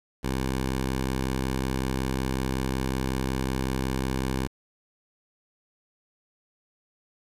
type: tone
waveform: 10% pulse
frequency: 65.41 Hz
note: C2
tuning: in tune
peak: -18 dBFS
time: 0.23-4.48 s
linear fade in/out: 20 ms
effects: resampled to 32000 Hz + 8-bit